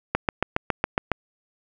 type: click train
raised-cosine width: 0.5 ms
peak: -5 dBFS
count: 8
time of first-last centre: 0.15-1.117 s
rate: 7.24 Hz
effects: none